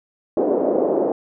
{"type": "band-pass noise", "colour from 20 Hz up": "pink", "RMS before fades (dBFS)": -19, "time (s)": [0.37, 1.12], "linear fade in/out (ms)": 2, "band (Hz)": [330, 570], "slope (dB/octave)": 24, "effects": []}